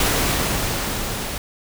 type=noise with level ramp; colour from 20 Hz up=pink; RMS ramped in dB=-18 to -28 dBFS; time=0-1.38 s; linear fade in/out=2 ms; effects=none